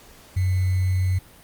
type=tone with sample-and-hold; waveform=sine; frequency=92.5 Hz; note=F#2; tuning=in tune; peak=-18 dBFS; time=0.36-1.19 s; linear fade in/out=10 ms; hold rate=2100 Hz; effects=pink hiss -49 dBFS RMS until 1.43 s + Opus 48 kbps